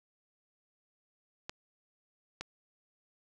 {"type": "clicks", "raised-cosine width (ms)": 0.2, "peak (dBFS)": -21, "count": 2, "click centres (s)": [1.495, 2.41], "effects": []}